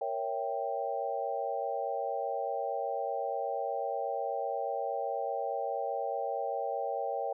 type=chord; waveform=sine; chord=A# diminished seventh; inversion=none; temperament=equal; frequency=466.2 / 554.4 / 659.3 / 784 Hz; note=A#4 / C#5 / E5 / G5; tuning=0 / 0 / 0 / 0 cents; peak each=-38 / -36 / -38 / -35 dBFS; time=0.01-7.33 s; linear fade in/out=5 ms; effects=none